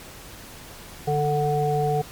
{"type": "harmonic tone", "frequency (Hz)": 147.8, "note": "D3", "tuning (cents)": 11, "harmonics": [1, 3, 5], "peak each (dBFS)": [-24, -24, -24], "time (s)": [1.07, 2.02], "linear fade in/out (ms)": 10, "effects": ["pink hiss -42 dBFS RMS until 2.11 s", "MP3 96 kbps"]}